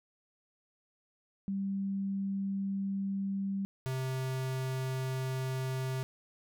sine / square tone pair in turn, 196 / 130.81 Hz, G3 / C3, 0 / 0 cents, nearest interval perfect fifth, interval 700 cents, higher first, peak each -31 / -33 dBFS, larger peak first, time 1.48-3.65 / 3.86-6.03 s, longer neither, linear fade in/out 0 ms, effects none

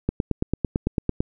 click train, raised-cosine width 3 ms, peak -8 dBFS, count 11, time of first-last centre 0.09-1.205 s, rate 8.97 Hz, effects none

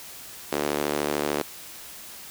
sawtooth tone with high-pass filter, 73.42 Hz, D2, in tune, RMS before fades -27 dBFS, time 0.52-1.42 s, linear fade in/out 5 ms, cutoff 370 Hz, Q 1.5, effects white hiss -42 dBFS RMS until 2.3 s

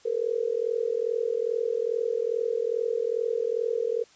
sine tone with amplitude modulation, 462.6 Hz, A#4, 13 cents flat, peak -20 dBFS, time 0.05-4.04 s, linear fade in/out 10 ms, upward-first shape sine, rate 42.4 Hz, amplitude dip 95%, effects white hiss -57 dBFS RMS until 4.15 s + resampled to 16000 Hz

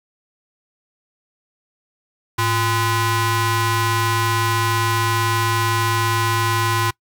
sawtooth ring-modulated tone, 457.7 Hz, A#4, 32 cents flat, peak -10 dBFS, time 2.38-6.91 s, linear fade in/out 10 ms, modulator 565 Hz, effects noise-tail reverb RT60 0.1 s tail -24 dB re dry

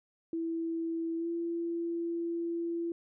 sine tone with pitch glide, 329.9 to 338 Hz, E4 to E4, +1 to +43 cents, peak -31 dBFS, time 0.33-2.92 s, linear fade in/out 2 ms, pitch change +42 cents, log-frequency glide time 1.17-1.28 s, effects none

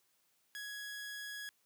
sawtooth tone, 1669 Hz, G#6, 8 cents sharp, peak -39 dBFS, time 0.55-1.49 s, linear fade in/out 0 ms, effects white hiss -75 dBFS RMS until 1.65 s + high-pass 100 Hz 12 dB/octave

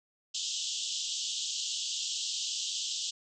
pink band-pass noise, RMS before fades -35 dBFS, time 0.34-3.11 s, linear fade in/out 10 ms, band 2900 to 7700 Hz, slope 96 dB/octave, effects none

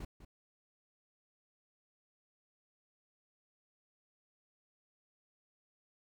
brown noise with echo, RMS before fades -43 dBFS, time 0-0.05 s, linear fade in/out 5 ms, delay 200 ms, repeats 1, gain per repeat -11 dB, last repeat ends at 0.25 s, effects none

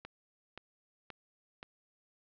click train, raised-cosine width 0.3 ms, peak -28 dBFS, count 4, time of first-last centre 0.05-1.629 s, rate 1.9 Hz, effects low-pass 5000 Hz 12 dB/octave

